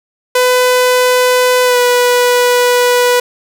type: tone with pitch glide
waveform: sawtooth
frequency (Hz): 501 to 491.3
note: B4 to B4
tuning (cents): +25 to -9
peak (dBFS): -4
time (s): 0.35-3.2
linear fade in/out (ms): 5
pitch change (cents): -34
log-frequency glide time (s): 1.64-1.78
effects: none